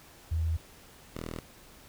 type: tone pair in turn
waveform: sine / 5% pulse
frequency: 81.1 / 40.55 Hz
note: E2 / E1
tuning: -28 / -28 cents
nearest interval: octave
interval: 1200 cents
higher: first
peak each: -26 dBFS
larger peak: neither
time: 0.31-0.57 / 1.14-1.4 s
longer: neither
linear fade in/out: 10 ms
effects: pink hiss -54 dBFS RMS until 1.88 s